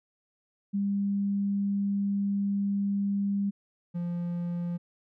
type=tone pair in turn; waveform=sine / triangle; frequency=200 / 173.57 Hz; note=G3 / F3; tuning=+35 / -10 cents; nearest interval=major second; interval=245 cents; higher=first; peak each=-25 / -27 dBFS; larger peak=first; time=0.73-3.51 / 3.94-4.78 s; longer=first; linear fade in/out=20 ms; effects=none